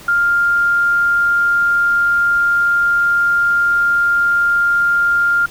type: tone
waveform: sine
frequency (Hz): 1400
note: F6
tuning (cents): +4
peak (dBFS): -11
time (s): 0.08-5.46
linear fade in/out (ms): 5
effects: pink hiss -38 dBFS RMS until 5.5 s